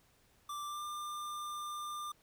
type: tone with pitch glide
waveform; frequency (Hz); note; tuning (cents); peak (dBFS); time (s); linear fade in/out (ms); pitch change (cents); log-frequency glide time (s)
square; 1174.7 to 1195.9; D6 to D6; 0 to +31; -40; 0.49-2.12; 5; +31; 0.66-0.84
effects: pink hiss -69 dBFS RMS until 2.22 s